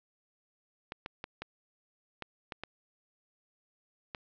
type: clicks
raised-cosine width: 0.3 ms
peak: -22 dBFS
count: 8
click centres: 0.921 / 1.061 / 1.241 / 1.42 / 2.223 / 2.522 / 2.636 / 4.148 s
effects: low-pass 5000 Hz 12 dB/octave